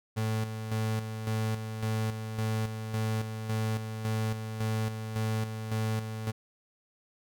35% pulse tone with tremolo, 110 Hz, A2, in tune, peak -26 dBFS, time 0.16-6.32 s, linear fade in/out 20 ms, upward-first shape square, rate 1.8 Hz, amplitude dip 55%, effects none

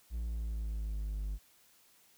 triangle exponential sweep, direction down, 58.27 to 49.48 Hz, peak -32 dBFS, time 0.1-1.39 s, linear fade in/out 50 ms, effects white hiss -65 dBFS RMS until 2.17 s

